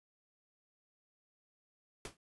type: noise with exponential decay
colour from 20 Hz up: pink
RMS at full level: -40 dBFS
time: 2.05-2.17 s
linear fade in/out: 2 ms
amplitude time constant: 26 ms
effects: resampled to 24000 Hz